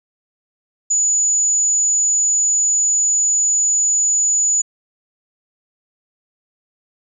sine tone, 6920 Hz, A8, 30 cents flat, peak -13 dBFS, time 0.9-4.62 s, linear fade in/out 10 ms, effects none

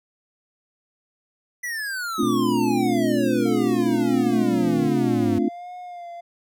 square exponential sweep, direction down, 1992 to 98 Hz, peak -27 dBFS, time 1.63-5.39 s, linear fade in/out 10 ms
sine chord, D minor seventh, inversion second, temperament equal, 220 / 261.6 / 293.7 / 349.2 Hz, A3 / C4 / D4 / F4, 0 / 0 / 0 / 0 cents, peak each -24 dBFS, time 2.18-5.49 s, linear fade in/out 10 ms
harmonic tone, 61.74 Hz, B1, in tune, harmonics 2 / 3 / 4 / 5 / 6 / 7 / 8, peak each -32 / -47 / -40 / -45 / -48 / -44 / -47 dBFS, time 2.23-4.88 s, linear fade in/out 0 ms
triangle tone with vibrato, 705 Hz, F5, 16 cents sharp, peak -32 dBFS, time 3.45-6.21 s, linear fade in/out 10 ms, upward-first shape sine, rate 1.4 Hz, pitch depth 41 cents each way
effects none

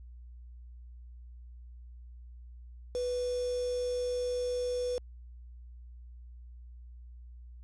sine tone with quantisation, 493.9 Hz, B4, in tune, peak -30 dBFS, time 2.95-4.98 s, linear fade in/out 0 ms, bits 7, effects added 60 Hz sine -46 dBFS peak until 7.63 s + resampled to 22050 Hz

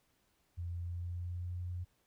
sine tone with pitch glide, 86.5 to 88.98 Hz, F2 to F2, -16 to +33 cents, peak -37 dBFS, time 0.57-1.85 s, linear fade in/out 20 ms, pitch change +49 cents, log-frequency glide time 0.75-1.57 s, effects pink hiss -75 dBFS RMS until 2.06 s

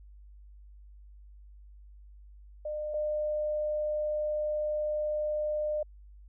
sine tone pair in turn, 604 / 604 Hz, D5 / D5, +48 / +48 cents, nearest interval unison, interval 0 cents, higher neither, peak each -32 / -28 dBFS, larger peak second, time 2.65-2.94 / 2.94-5.83 s, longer second, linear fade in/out 5 ms, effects added 50 Hz sine -49 dBFS peak until 6.28 s

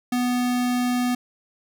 square tone, 246.9 Hz, B3, in tune, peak -21 dBFS, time 0.12-1.15 s, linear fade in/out 5 ms, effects none

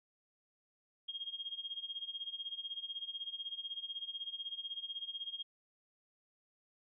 sine tone with tremolo, 3244 Hz, G#7, 41 cents flat, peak -37 dBFS, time 1.08-5.43 s, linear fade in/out 10 ms, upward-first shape sine, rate 16 Hz, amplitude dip 85%, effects none

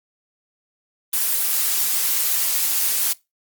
blue noise, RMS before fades -20 dBFS, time 1.13-3.13 s, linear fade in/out 5 ms, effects noise-tail reverb RT60 0.2 s tail -21 dB re dry + Opus 24 kbps

